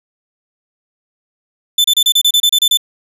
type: tone bursts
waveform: 40% pulse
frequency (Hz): 3520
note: A7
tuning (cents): 0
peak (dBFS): -7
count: 11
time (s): 1.78-2.773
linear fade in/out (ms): 5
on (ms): 63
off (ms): 30
effects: none